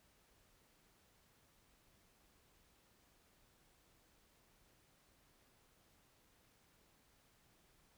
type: silence
effects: pink hiss -72 dBFS RMS until 7.97 s